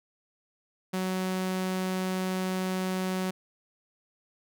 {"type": "tone", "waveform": "sawtooth", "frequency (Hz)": 186.3, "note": "F#3", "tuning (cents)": 12, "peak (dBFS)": -24, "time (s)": [0.93, 3.31], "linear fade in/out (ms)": 10, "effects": []}